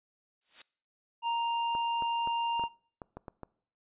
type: noise with exponential growth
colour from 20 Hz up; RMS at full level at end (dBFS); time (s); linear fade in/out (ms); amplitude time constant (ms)
blue; -36; 0.41-0.62; 5; 45
type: tone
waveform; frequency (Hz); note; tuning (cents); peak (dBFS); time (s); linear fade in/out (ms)
square; 932.3; A#5; 0; -29; 1.22-2.69; 50
type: clicks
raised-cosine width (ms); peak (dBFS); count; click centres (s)
1; -27; 9; 1.751 / 2.023 / 2.274 / 2.596 / 2.638 / 3.018 / 3.17 / 3.282 / 3.433
effects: noise-tail reverb RT60 0.6 s tail -24 dB re dry + resampled to 8000 Hz